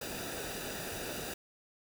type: noise with comb filter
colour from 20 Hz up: pink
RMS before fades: -40 dBFS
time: 0.01-1.34 s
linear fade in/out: 5 ms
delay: 0.93 ms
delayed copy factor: -0.65
effects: none